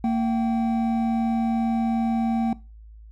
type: tone pair together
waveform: triangle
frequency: 229.1 / 770 Hz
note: A#3 / G5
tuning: -30 / -31 cents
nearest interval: octave + major sixth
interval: 2099 cents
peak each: -18 / -27 dBFS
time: 0.04-2.53 s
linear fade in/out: 2 ms
effects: noise-tail reverb RT60 0.3 s tail -20 dB re dry + added 54 Hz sine -42 dBFS peak until 3.11 s